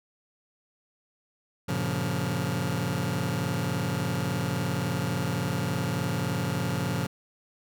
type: chord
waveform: sawtooth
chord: G half-diminished seventh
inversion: none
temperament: just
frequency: 98 / 117.6 / 141.12 / 176.4 Hz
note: G2 / Bb2 / Db3 / F3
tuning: 0 / +16 / +31 / +18 cents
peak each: -31 / -28 / -27 / -27 dBFS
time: 1.68-7.07 s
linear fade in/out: 10 ms
effects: none